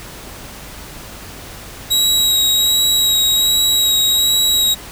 sawtooth tone with vibrato, 3839 Hz, B7, 50 cents flat, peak -9 dBFS, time 1.9-4.75 s, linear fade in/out 20 ms, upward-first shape sine, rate 1.3 Hz, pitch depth 14 cents each way, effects added 50 Hz sine -41 dBFS peak until 4.91 s + pink hiss -34 dBFS RMS until 4.91 s

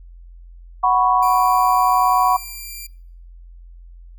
sine chord, F# suspended fourth, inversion none, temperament equal, 740 / 987.8 / 1108.7 Hz, F#5 / B5 / C#6, 0 / 0 / 0 cents, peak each -17 dBFS, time 0.83-2.37 s, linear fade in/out 10 ms
5% pulse tone, 2369 Hz, D7, 14 cents sharp, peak -22 dBFS, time 1.22-2.87 s, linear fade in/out 10 ms
effects noise-tail reverb RT60 0.6 s tail -25 dB re dry + added 43 Hz sine -38 dBFS peak until 4.18 s

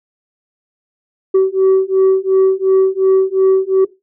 sine beating tone pair, 380 / 382.8 Hz, F#4 / G4, +46 / -41 cents, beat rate 2.8 Hz, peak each -10 / -10 dBFS, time 1.34-3.85 s, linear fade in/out 10 ms, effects noise-tail reverb RT60 0.2 s tail -17 dB re dry + tanh soft clip ceiling -6 dBFS

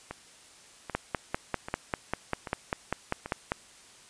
two click trains, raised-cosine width 0.5 ms, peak -12 / -21 dBFS, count 14 / 5, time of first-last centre 0.95-3.519 / 0.11-3.26 s, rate 5.06 / 1.27 Hz, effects white hiss -54 dBFS RMS until 4.09 s + resampled to 22050 Hz

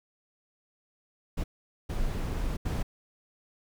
brown noise bursts at uneven times, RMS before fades -30 dBFS, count 3, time 1.37-1.44 / 1.89-2.57 / 2.65-2.83 s, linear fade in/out 10 ms, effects none

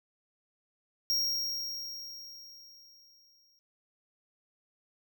square tone with exponential decay, 5588 Hz, F8, in tune, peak -26 dBFS, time 1.1-3.59 s, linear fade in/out 0 ms, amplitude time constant 540 ms, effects none

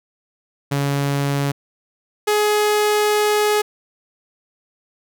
sawtooth tone pair in turn, 140.9 / 420.2 Hz, C#3 / G#4, +29 / +20 cents, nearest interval octave + perfect fifth, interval 1891 cents, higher second, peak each -14 / -11 dBFS, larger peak second, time 0.71-1.52 / 2.27-3.62 s, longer second, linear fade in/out 10 ms, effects none

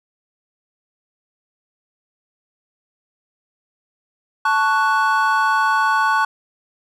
triangle chord, F# minor, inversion first, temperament equal with one note detuned, 880 / 1114.5 / 1480 Hz, A5 / C#6 / F#6, 0 / +9 / 0 cents, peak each -17 dBFS, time 4.45-6.25 s, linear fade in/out 5 ms, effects none

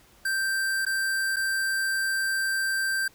square tone with dropouts, 1568 Hz, G6, in tune, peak -25 dBFS, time 0.25-3.08 s, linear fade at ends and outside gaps 5 ms, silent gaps 0.852-0.864 / 1.361-1.366 s, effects pink hiss -57 dBFS RMS until 3.14 s

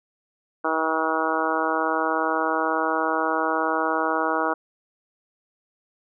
harmonic tone, 159.8 Hz, D#3, 47 cents sharp, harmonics 2 / 3 / 4 / 5 / 6 / 7 / 8 / 9, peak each -29 / -29 / -29 / -29 / -29 / -29 / -29 / -29 dBFS, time 0.64-4.54 s, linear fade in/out 10 ms, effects none

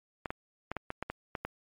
clicks, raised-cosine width 0.5 ms, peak -19 dBFS, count 9, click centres 0.258 / 0.305 / 0.716 / 0.767 / 0.904 / 1.026 / 1.1 / 1.352 / 1.45 s, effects MP3 64 kbps

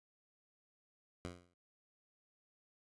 10% pulse tone with exponential decay, 88.4 Hz, F2, 22 cents sharp, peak -32 dBFS, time 1.25-1.54 s, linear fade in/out 0 ms, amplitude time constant 63 ms, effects noise-tail reverb RT60 0.1 s tail -19 dB re dry + resampled to 24000 Hz

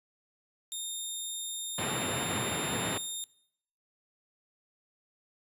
15% pulse tone, 3662 Hz, A#7, 32 cents flat, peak -28 dBFS, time 0.72-3.24 s, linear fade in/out 0 ms
pink band-pass noise, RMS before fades -34 dBFS, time 1.78-2.98 s, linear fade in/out 5 ms, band 110 to 3300 Hz, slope 24 dB/octave
effects noise-tail reverb RT60 0.7 s tail -21 dB re dry + resampled to 32000 Hz

